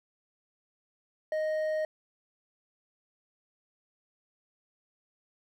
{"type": "tone with hard clipping", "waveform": "sine", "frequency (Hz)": 622, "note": "D#5", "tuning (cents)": -1, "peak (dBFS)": -29, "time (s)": [1.32, 1.85], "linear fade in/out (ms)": 2, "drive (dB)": 5, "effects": []}